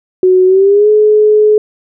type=tone with pitch glide; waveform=sine; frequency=370 to 425 Hz; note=F#4 to G#4; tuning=0 to +40 cents; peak=-4 dBFS; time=0.23-1.58 s; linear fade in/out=2 ms; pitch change=+240 cents; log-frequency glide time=0.46-0.89 s; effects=none